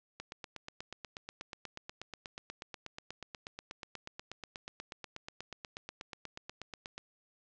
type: click train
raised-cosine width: 0.2 ms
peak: -25 dBFS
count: 57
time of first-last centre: 0.2-6.98 s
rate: 8.26 Hz
effects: low-pass 7000 Hz 12 dB/octave